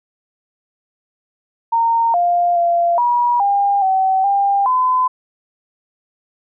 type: tone with pitch steps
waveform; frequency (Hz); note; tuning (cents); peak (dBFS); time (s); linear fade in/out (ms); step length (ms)
sine; 921 / 700 / 688 / 964 / 803 / 762 / 798 / 1016; A#5 / F5 / F5 / B5 / G5 / G5 / G5 / B5; -21 / +4 / -26 / -42 / +41 / -49 / +31 / +49; -12; 1.72-5.08; 10; 420
effects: none